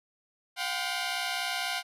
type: tone cluster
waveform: 10% pulse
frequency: 713 / 777 / 1024 Hz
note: F5 / G5 / C6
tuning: +36 / -16 / -38 cents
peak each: -24 / -26 / -30 dBFS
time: 0.56-1.83 s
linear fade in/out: 50 ms
effects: low-pass 11000 Hz 12 dB/octave